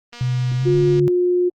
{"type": "click train", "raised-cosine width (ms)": 0.2, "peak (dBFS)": -21, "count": 208, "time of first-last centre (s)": [0.13, 0.996], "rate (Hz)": 239}
{"type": "tone with pitch glide", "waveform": "sine", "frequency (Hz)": [126.2, 144.13], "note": ["B2", "D3"], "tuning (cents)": [38, -32], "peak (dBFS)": -17, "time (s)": [0.21, 1.08], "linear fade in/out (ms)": 0, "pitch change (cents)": 230, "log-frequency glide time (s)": [0.58, 0.74]}
{"type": "tone", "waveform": "sine", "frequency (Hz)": 357.3, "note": "F4", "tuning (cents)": 40, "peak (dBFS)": -14, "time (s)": [0.65, 1.5], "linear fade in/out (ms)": 20}
{"effects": ["Opus 24 kbps"]}